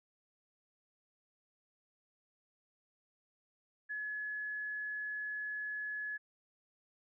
sine tone, 1700 Hz, G#6, 40 cents sharp, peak -37 dBFS, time 3.89-6.18 s, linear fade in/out 20 ms, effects none

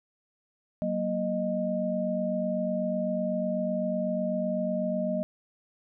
sine tone cluster, 187.4 / 235.4 / 618 Hz, F#3 / A#3 / D#5, +22 / +17 / -12 cents, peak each -31 / -32 / -29 dBFS, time 0.82-5.23 s, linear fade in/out 0 ms, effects none

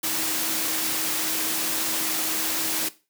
sine tone in noise, 317.5 Hz, D#4, 35 cents sharp, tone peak -37 dBFS, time 0.03-2.89 s, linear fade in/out 10 ms, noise white, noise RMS -26 dBFS, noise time 0.03-2.89 s, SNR -14 dB, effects noise-tail reverb RT60 0.3 s tail -17 dB re dry + high-pass 150 Hz 12 dB/octave

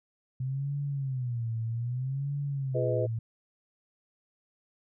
sine tone with vibrato, 127.1 Hz, C3, 50 cents flat, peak -29 dBFS, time 0.4-3.19 s, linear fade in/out 5 ms, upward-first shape sine, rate 0.63 Hz, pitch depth 200 cents each way
sine chord, F half-diminished seventh, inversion none, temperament just, 349.2 / 419.1 / 502.9 / 628.6 Hz, F4 / Ab4 / Cb5 / Eb5, 0 / +16 / +31 / +18 cents, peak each -35 / -34 / -30 / -32 dBFS, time 2.74-3.07 s, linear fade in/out 20 ms
effects none

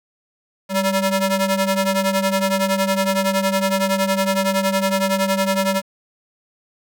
sawtooth ring-modulated tone, 384.8 Hz, G4, 32 cents flat, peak -10 dBFS, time 0.69-5.82 s, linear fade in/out 50 ms, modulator 187 Hz, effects 8-bit

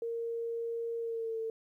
sine tone with pitch glide, 463.1 to 448.6 Hz, A#4 to A4, -11 to +34 cents, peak -33 dBFS, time 0.02-1.5 s, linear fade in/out 2 ms, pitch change -55 cents, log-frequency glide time 0.99-1.37 s, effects 12-bit

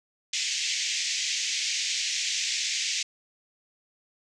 white band-pass noise, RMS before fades -29 dBFS, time 0.33-3.03 s, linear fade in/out 5 ms, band 2000 to 7000 Hz, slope 48 dB/octave, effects none

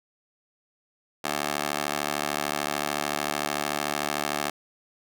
15% pulse tone with high-pass filter, 73.42 Hz, D2, in tune, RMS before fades -29 dBFS, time 1.24-4.5 s, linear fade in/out 5 ms, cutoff 540 Hz, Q 0.69, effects none

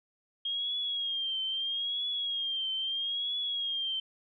sine tone with vibrato, 3242 Hz, G#7, 42 cents flat, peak -30 dBFS, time 0.45-4 s, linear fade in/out 5 ms, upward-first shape triangle, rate 0.77 Hz, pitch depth 85 cents each way, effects none

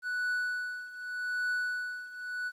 triangle tone with tremolo, 1481 Hz, F#6, 1 cent sharp, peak -26 dBFS, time 0.02-2.52 s, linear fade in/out 50 ms, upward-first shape triangle, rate 0.84 Hz, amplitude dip 85%, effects resampled to 32000 Hz + 11-bit

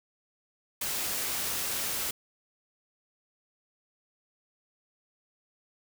white noise, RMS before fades -32 dBFS, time 0.81-2.11 s, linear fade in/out 5 ms, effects none

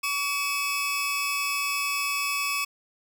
sawtooth tone pair together, 1135 / 2587 Hz, C#6 / E7, +41 / -33 cents, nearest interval octave + major second, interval 1426 cents, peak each -26 / -24 dBFS, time 0.03-2.65 s, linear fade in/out 10 ms, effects none

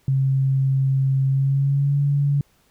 sine tone with pitch glide, 134.5 to 142.25 Hz, C3 to C#3, +48 to +45 cents, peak -16 dBFS, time 0.08-2.41 s, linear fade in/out 2 ms, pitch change +97 cents, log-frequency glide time 1.27-1.98 s, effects pink hiss -61 dBFS RMS until 2.7 s

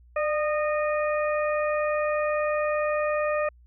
harmonic tone with a mistuned harmonic, 615 Hz, D#5, 20 cents flat, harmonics 1 / 2 / 3 / 4, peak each -24 / -30 / -34 / -36 dBFS, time 0.16-3.49 s, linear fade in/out 5 ms, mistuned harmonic 1, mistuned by -47 cents, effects added 60 Hz sine -51 dBFS peak until 3.66 s

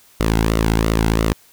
sawtooth tone with flanger, 55 Hz, A1, in tune, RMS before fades -17 dBFS, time 0.2-1.33 s, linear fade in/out 0 ms, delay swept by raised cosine 1.2 to 1.71 ms, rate 2.9 Hz, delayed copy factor -0.6, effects white hiss -51 dBFS RMS until 1.52 s

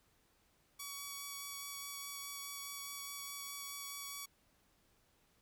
5% pulse tone with vibrato, 1131 Hz, C#6, 34 cents sharp, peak -32 dBFS, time 0.79-4.26 s, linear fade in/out 10 ms, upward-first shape sine, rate 4.8 Hz, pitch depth 9 cents each way, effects pink hiss -73 dBFS RMS until 5.41 s

